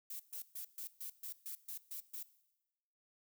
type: noise bursts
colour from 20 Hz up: violet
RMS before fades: -45 dBFS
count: 10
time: 0.1-2.23 s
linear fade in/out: 5 ms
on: 96 ms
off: 130 ms
effects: noise-tail reverb RT60 1.0 s tail -18 dB re dry